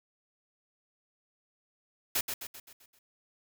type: noise with echo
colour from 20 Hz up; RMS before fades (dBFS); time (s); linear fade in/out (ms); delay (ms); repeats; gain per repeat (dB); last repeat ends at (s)
white; -29; 2.15-2.21; 5; 130; 6; -6; 2.99
effects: none